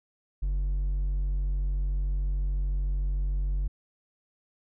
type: tone with hard clipping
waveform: sine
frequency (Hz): 46.8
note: F#1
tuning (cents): +20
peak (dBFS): -26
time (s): 0.42-3.68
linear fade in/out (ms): 10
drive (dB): 3
effects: none